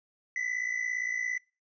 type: tone pair together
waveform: triangle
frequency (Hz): 1961.5 / 2019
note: B6 / B6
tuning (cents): -12 / +38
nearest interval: minor second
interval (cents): 50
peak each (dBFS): -32 / -30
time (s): 0.36-1.38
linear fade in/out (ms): 2
effects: noise-tail reverb RT60 0.3 s tail -22 dB re dry + resampled to 16000 Hz